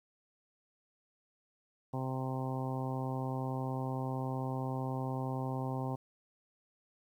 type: harmonic tone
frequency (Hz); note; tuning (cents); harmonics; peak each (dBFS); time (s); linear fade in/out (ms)
130.81; C3; 0; 1 / 2 / 3 / 4 / 5 / 6 / 7 / 8; -36 / -40 / -45 / -45 / -47 / -44 / -45 / -49; 1.93-5.96; 10
effects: 11-bit